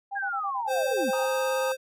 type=tone bursts; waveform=sine; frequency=796 Hz; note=G5; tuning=26 cents sharp; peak=-30 dBFS; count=11; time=0.11-1.263 s; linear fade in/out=20 ms; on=83 ms; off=24 ms
type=linear sweep; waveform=sine; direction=down; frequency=1661.2 to 187.1 Hz; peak=-28 dBFS; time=0.15-1.11 s; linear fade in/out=20 ms
type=tone with vibrato; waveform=square; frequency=523.3 Hz; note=C5; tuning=in tune; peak=-26 dBFS; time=0.67-1.77 s; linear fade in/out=50 ms; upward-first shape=sine; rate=18 Hz; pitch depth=10 cents each way
type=chord; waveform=triangle; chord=Ab suspended second; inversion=none; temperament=equal; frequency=830.6 / 932.3 / 1244.5 Hz; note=Ab5 / Bb5 / Eb6; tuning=0 / 0 / 0 cents; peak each=-33 dBFS; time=1.13-1.72 s; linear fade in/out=2 ms
effects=none